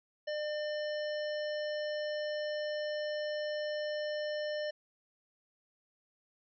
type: harmonic tone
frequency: 600 Hz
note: D5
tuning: 37 cents sharp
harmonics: 1 / 3 / 5 / 7 / 9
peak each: -34 / -43 / -48 / -52 / -48 dBFS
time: 0.27-4.71 s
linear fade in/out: 10 ms
effects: none